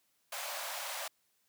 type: high-pass noise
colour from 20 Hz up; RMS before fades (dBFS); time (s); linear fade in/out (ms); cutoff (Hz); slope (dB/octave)
pink; -40; 0.32-1.08; 5; 540; 96
effects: white hiss -75 dBFS RMS until 1.48 s + high-pass 80 Hz 12 dB/octave